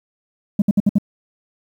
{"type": "tone bursts", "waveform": "sine", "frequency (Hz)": 203.2, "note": "G#3", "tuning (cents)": -38, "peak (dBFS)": -8, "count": 5, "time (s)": [0.59, 0.984], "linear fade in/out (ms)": 5, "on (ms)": 30, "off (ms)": 61, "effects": ["tanh soft clip ceiling -9 dBFS", "8-bit"]}